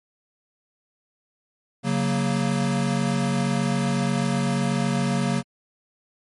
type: chord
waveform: square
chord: F# major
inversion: second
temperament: equal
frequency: 138.59 / 185 / 233.1 Hz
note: C#3 / F#3 / A#3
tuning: 0 / 0 / 0 cents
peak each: -26 dBFS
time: 1.83-5.43 s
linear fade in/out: 50 ms
effects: MP3 48 kbps